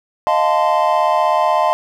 triangle chord, F dominant seventh, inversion third, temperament equal with one note detuned, 622.3 / 698.5 / 880 / 1032.7 Hz, Eb5 / F5 / A5 / C6, 0 / 0 / 0 / -23 cents, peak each -16 dBFS, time 0.27-1.73 s, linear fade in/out 0 ms, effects none

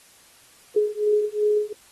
sine beating tone pair, 419 / 421.7 Hz, G#4 / G#4, +15 / +26 cents, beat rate 2.7 Hz, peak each -22 / -22 dBFS, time 0.76-1.73 s, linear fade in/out 5 ms, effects white hiss -53 dBFS RMS until 1.91 s + AAC 32 kbps

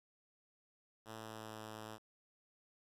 5% pulse tone with pitch glide, 110.8 to 109.02 Hz, A2 to A2, +13 to -15 cents, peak -36 dBFS, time 1.05-1.99 s, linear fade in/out 50 ms, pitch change -28 cents, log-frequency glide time 1.18-1.59 s, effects resampled to 32000 Hz + 12-bit

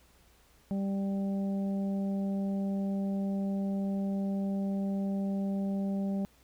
harmonic tone, 196.4 Hz, G3, 4 cents sharp, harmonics 1 / 2 / 3 / 4, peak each -29 / -44 / -42 / -49 dBFS, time 0.71-6.25 s, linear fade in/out 0 ms, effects added 60 Hz sine -64 dBFS peak until 6.43 s + pink hiss -64 dBFS RMS until 6.43 s

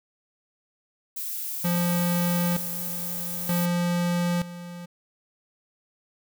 violet noise, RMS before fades -32 dBFS, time 1.16-3.66 s, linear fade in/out 10 ms
square tone with tremolo, 174.61 Hz, F3, in tune, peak -23 dBFS, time 1.64-4.86 s, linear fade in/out 10 ms, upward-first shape square, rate 0.54 Hz, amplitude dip 80%
effects none

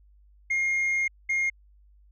sine tone bursts at uneven times, 2133 Hz, C7, 33 cents sharp, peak -20 dBFS, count 2, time 0.5-1.08 / 1.29-1.5 s, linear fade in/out 10 ms, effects tanh soft clip ceiling -22 dBFS + added 50 Hz sine -54 dBFS peak until 2.11 s

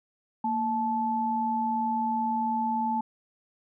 sine tone pair together, 230.7 / 871 Hz, A#3 / A5, -18 / -18 cents, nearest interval octave + major seventh, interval 2300 cents, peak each -30 / -26 dBFS, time 0.44-3.01 s, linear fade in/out 5 ms, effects none

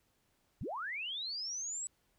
sine linear sweep, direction up, 64 to 7902 Hz, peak -37 dBFS, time 0.61-1.87 s, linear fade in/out 0 ms, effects pink hiss -75 dBFS RMS until 2.18 s

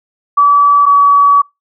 sine tone pair in turn, 1149 / 1138.4 Hz, D6 / C#6, -38 / +46 cents, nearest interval unison, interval 16 cents, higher first, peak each -4 dBFS, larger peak neither, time 0.37-0.86 / 0.86-1.42 s, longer second, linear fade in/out 10 ms, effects noise-tail reverb RT60 0.2 s tail -24 dB re dry

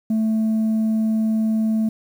sine tone, 220 Hz, A3, in tune, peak -14 dBFS, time 0.1-1.89 s, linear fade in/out 5 ms, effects tanh soft clip ceiling -16 dBFS + 8-bit

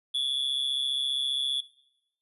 triangle tone with amplitude modulation, 3417 Hz, G#7, 49 cents sharp, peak -21 dBFS, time 0.14-1.61 s, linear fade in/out 10 ms, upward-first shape sine, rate 135 Hz, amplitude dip 75%, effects noise-tail reverb RT60 0.9 s tail -21 dB re dry + resampled to 32000 Hz

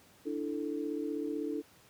sine chord, D suspended second, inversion none, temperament equal, 293.7 / 329.6 / 440 Hz, D4 / E4 / A4, 0 / 0 / 0 cents, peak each -36 / -38 / -38 dBFS, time 0.25-1.62 s, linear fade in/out 20 ms, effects pink hiss -61 dBFS RMS until 1.89 s + high-pass 80 Hz 12 dB/octave

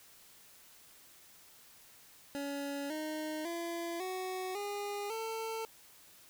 25% pulse tone with pitch steps, 281.9 / 309.2 / 339.1 / 372 / 408 / 447.5 Hz, C#4 / D#4 / E4 / F#4 / G#4 / A4, +29 / -11 / +49 / +9 / -31 / +29 cents, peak -33 dBFS, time 2.35-5.65 s, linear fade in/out 0 ms, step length 550 ms, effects white hiss -59 dBFS RMS until 6.29 s

